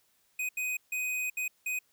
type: tone bursts at uneven times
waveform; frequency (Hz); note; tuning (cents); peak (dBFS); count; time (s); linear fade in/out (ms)
square; 2500; D#7; +8; -31; 5; 0.39-0.49 / 0.57-0.77 / 0.92-1.3 / 1.37-1.48 / 1.66-1.79; 5
effects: white hiss -70 dBFS RMS until 1.92 s